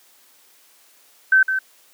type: tone with echo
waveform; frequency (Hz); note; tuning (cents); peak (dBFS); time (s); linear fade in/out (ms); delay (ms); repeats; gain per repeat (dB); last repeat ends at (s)
sine; 1540; G6; -31; -10; 1.32-1.43; 5; 160; 1; -8; 1.59
effects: white hiss -54 dBFS RMS until 1.93 s + high-pass 300 Hz 12 dB/octave